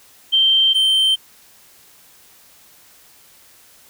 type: tone pair in turn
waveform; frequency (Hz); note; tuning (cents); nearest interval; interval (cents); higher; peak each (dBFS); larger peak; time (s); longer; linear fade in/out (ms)
sine / triangle; 3136 / 3119; G7 / G7; 0 / -9; unison; 9; first; -11; neither; 0.32-0.74 / 0.74-1.16; neither; 20
effects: white hiss -49 dBFS RMS until 3.89 s